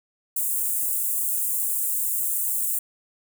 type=high-pass noise; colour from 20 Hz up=white; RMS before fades=-25 dBFS; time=0.36-2.79 s; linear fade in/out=5 ms; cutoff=7700 Hz; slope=48 dB/octave; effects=none